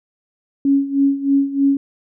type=tone with tremolo; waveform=sine; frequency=277.2 Hz; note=C#4; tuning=in tune; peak=-10 dBFS; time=0.65-1.77 s; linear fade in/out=2 ms; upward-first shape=sine; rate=3.2 Hz; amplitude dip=80%; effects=none